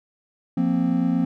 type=chord; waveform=triangle; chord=F suspended fourth; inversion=none; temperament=equal; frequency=174.61 / 233.1 / 261.6 Hz; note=F3 / Bb3 / C4; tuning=0 / 0 / 0 cents; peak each=-21 / -22 / -20 dBFS; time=0.57-1.25 s; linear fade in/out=5 ms; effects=none